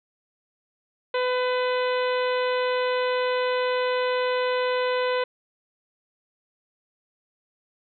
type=harmonic tone; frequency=502 Hz; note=B4; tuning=28 cents sharp; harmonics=1 / 2 / 3 / 4 / 5 / 6 / 7 / 8; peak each=-23 / -29 / -33 / -35 / -37 / -39 / -40 / -41 dBFS; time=1.14-5.24 s; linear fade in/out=5 ms; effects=none